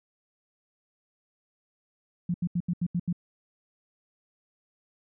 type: tone bursts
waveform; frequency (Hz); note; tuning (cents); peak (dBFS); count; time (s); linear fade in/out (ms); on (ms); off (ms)
sine; 174.61; F3; 0; -24; 7; 2.29-3.128; 5; 52; 79
effects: none